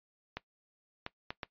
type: clicks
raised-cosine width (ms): 0.3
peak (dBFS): -21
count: 4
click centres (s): 0.37 / 1.064 / 1.305 / 1.432
effects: noise-tail reverb RT60 0.1 s tail -19 dB re dry + resampled to 11025 Hz